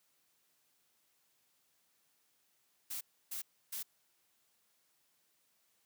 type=noise bursts; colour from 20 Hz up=blue; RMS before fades=-41 dBFS; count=3; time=2.9-3.83 s; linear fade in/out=10 ms; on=110 ms; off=300 ms; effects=white hiss -75 dBFS RMS until 5.85 s + high-pass 100 Hz 12 dB/octave